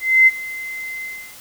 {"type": "tone with ADSR envelope", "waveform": "sine", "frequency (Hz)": 2065, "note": "C7", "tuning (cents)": -23, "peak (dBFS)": -6, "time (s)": [0, 1.36], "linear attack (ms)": 270, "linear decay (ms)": 32, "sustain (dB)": -20, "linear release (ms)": 320, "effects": ["white hiss -41 dBFS RMS until 1.4 s"]}